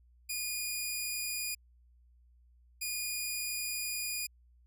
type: tone pair in turn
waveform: 10% pulse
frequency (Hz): 2447 / 2447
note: D#7 / D#7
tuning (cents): -29 / -29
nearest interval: unison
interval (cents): 0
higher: neither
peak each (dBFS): -25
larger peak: neither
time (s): 0.29-1.55 / 2.81-4.27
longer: second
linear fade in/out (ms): 10
effects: added 60 Hz sine -60 dBFS peak until 4.66 s